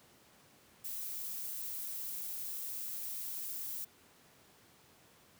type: noise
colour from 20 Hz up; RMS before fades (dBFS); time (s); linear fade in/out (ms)
violet; -41; 0.84-3.85; 10
effects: pink hiss -63 dBFS RMS until 5.39 s + high-pass 100 Hz 12 dB/octave